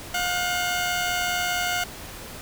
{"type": "tone pair together", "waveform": "15% pulse", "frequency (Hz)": [713.1, 1511], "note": ["F5", "F#6"], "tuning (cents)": [36, 36], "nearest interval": "octave + minor second", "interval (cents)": 1300, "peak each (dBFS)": [-18, -24], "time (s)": [0.14, 1.84], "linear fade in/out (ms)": 5, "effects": ["pink hiss -39 dBFS RMS until 2.41 s"]}